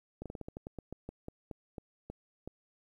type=slowing click train; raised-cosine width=2 ms; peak=-28 dBFS; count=16; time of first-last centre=0.22-2.476 s; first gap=37 ms; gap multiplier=1.18; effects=11-bit